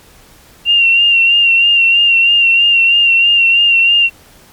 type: tone with vibrato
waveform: sine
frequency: 2766 Hz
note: F7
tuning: 17 cents flat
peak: -6 dBFS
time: 0.65-4.1 s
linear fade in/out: 50 ms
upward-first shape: sine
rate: 3.1 Hz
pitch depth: 36 cents each way
effects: pink hiss -43 dBFS RMS until 4.52 s + MP3 96 kbps